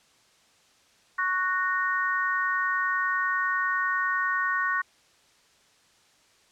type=chord; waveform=sine; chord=F# major; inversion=second; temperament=just; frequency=1110 / 1480 / 1850 Hz; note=C#6 / F#6 / A#6; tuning=+2 / 0 / -14 cents; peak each=-28 dBFS; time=1.18-4.82 s; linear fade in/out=10 ms; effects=white hiss -61 dBFS RMS until 6.51 s + low-pass 7000 Hz 12 dB/octave